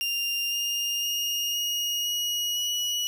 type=tone with pitch steps; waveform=30% pulse; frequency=2794 / 2820 / 2846 / 2873 / 2899 / 2926 Hz; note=F7 / F7 / F7 / F7 / F#7 / F#7; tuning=0 / +16 / +32 / +48 / -36 / -20 cents; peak=-23 dBFS; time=0.01-3.07 s; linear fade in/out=0 ms; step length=510 ms; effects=none